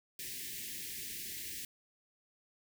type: band-stop noise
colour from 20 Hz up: white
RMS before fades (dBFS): -43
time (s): 0.19-1.65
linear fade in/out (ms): 2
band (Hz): 430 to 1700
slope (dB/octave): 96
effects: none